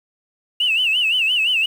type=tone with vibrato; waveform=sine; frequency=2794 Hz; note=F7; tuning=in tune; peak=-14 dBFS; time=0.6-1.66 s; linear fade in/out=5 ms; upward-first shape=sine; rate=5.8 Hz; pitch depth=150 cents each way; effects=tanh soft clip ceiling -11 dBFS + 7-bit